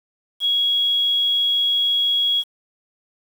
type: tone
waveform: sine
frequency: 3322 Hz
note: G#7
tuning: in tune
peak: -16 dBFS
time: 0.4-2.44 s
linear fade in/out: 50 ms
effects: 7-bit